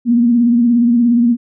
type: tone with vibrato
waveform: sine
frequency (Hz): 237.7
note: A#3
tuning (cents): +34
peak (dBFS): -8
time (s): 0.05-1.37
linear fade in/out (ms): 50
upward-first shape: sine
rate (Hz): 17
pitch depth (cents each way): 53
effects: none